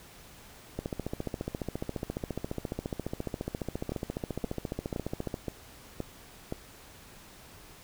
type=two click trains; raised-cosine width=2 ms; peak=-19 / -19 dBFS; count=67 / 6; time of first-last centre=0.79-5.342 / 3.92-6.524 s; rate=14.5 / 1.92 Hz; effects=pink hiss -52 dBFS RMS until 7.83 s